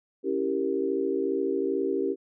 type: chord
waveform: sine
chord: C# diminished seventh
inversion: none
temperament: equal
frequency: 277.2 / 329.6 / 392 / 466.2 Hz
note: C#4 / E4 / G4 / Bb4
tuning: 0 / 0 / 0 / 0 cents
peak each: -31 / -32 / -27 / -32 dBFS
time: 0.23-2.16 s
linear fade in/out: 50 ms
effects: none